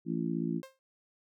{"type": "harmonic tone", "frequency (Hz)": 56.5, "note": "A1", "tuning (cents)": 47, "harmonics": [3, 4, 5, 6], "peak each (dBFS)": [-34, -35, -36, -37], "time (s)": [0.05, 0.62], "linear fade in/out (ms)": 50}
{"type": "tone with exponential decay", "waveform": "sawtooth", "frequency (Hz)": 530, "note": "C5", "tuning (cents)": 22, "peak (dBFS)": -38, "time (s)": [0.63, 0.79], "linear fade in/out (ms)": 0, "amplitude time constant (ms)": 34}
{"effects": []}